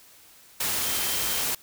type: tone in noise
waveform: sine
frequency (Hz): 3136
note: G7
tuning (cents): 0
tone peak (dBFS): -37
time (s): 0.83-1.43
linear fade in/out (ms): 5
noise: white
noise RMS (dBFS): -27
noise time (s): 0.6-1.55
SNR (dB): -13
effects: white hiss -53 dBFS RMS until 1.62 s